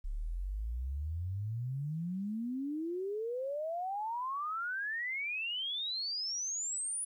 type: exponential sweep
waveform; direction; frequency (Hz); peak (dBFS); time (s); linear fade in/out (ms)
sine; up; 33.53 to 10000; -34; 0.04-7.05; 10
effects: 12-bit